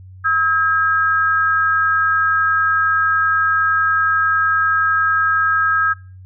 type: tone pair together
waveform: sine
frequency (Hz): 1288 / 1618.8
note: E6 / G#6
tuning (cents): -41 / -45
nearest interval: major third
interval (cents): 396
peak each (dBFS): -16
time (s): 0.24-5.94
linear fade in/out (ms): 20
effects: noise-tail reverb RT60 0.4 s tail -23 dB re dry + added 93 Hz sine -36 dBFS peak until 6.25 s